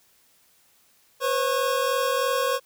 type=tone cluster; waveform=square; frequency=496.9 / 540 / 1092 Hz; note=B4 / C#5 / C#6; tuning=+11 / -45 / -26 cents; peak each=-27 dBFS; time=1.2-2.6 s; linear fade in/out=50 ms; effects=white hiss -61 dBFS RMS until 2.65 s